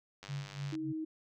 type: click train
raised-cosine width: 0.2 ms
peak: -30 dBFS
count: 53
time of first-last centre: 0.23-0.752 s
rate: 99.6 Hz
type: tone with tremolo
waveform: sine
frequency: 140.9 Hz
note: C#3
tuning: 29 cents sharp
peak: -35 dBFS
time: 0.28-0.93 s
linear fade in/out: 20 ms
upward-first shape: sine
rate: 3.4 Hz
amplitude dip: 90%
type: tone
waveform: sine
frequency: 315.7 Hz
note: D#4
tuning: 25 cents sharp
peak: -35 dBFS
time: 0.72-1.05 s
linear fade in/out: 10 ms
effects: none